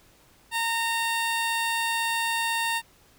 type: tone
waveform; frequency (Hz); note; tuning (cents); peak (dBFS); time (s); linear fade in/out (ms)
15% pulse; 918; A#5; -27; -18; 0.51-2.82; 50
effects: pink hiss -58 dBFS RMS until 3.18 s